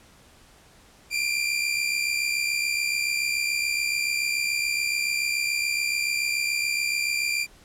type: tone pair together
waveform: sawtooth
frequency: 2349 / 2416 Hz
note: D7 / D7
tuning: 0 / +48 cents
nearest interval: unison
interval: 48 cents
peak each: -23 dBFS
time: 1.1-7.47 s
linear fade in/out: 50 ms
effects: pink hiss -54 dBFS RMS until 7.64 s + low-pass 11000 Hz 12 dB/octave